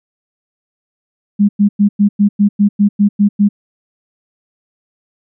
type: tone bursts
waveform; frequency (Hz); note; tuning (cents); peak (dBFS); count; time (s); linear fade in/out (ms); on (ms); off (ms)
sine; 204.1; G#3; -30; -6; 11; 1.39-3.49; 20; 100; 100
effects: none